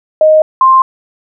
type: tone pair in turn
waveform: sine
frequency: 622.3 / 1051.4 Hz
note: D#5 / C6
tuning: 0 / +8 cents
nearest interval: major sixth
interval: 908 cents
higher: second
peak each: -3 dBFS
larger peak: neither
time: 0.21-0.42 / 0.61-0.82 s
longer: neither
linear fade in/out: 2 ms
effects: none